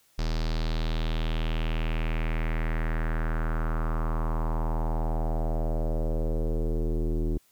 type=tone with low-pass filter sweep; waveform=square; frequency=40 Hz; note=D#1; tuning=49 cents sharp; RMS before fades=-27 dBFS; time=0.18-7.38 s; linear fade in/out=10 ms; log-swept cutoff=5100 to 340 Hz; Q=3.1; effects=white hiss -64 dBFS RMS until 7.51 s